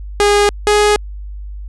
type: tone pair in turn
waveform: sawtooth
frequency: 410.2 / 417.1 Hz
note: G#4 / G#4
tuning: -21 / +7 cents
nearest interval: unison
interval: 28 cents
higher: second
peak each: -5 dBFS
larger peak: neither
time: 0.2-0.49 / 0.67-0.96 s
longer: neither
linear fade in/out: 0 ms
effects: added 50 Hz sine -25 dBFS peak until 1.68 s + resampled to 24000 Hz